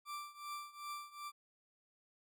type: tone with tremolo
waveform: 40% pulse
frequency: 1174.7 Hz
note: D6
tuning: in tune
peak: -40 dBFS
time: 0.05-1.32 s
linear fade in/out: 50 ms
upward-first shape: triangle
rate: 2.6 Hz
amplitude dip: 90%
effects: none